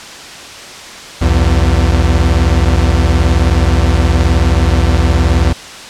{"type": "beating tone pair", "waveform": "40% pulse", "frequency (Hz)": [63.8, 82.8], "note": ["C2", "E2"], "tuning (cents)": [-43, 8], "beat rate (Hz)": 19, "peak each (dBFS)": -10, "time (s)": [1.21, 5.53], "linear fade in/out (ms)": 10, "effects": ["white hiss -29 dBFS RMS until 5.89 s", "low-pass 6000 Hz 12 dB/octave"]}